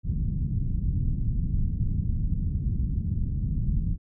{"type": "low-pass noise", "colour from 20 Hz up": "pink", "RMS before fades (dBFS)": -26, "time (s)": [0.03, 3.98], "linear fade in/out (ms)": 50, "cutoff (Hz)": 180, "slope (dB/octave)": 24, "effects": []}